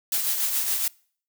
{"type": "noise with tremolo", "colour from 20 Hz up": "blue", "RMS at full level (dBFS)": -23, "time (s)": [0.12, 0.88], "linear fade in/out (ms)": 2, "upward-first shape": "triangle", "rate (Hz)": 7.1, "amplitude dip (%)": 50, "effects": ["noise-tail reverb RT60 0.5 s tail -25 dB re dry"]}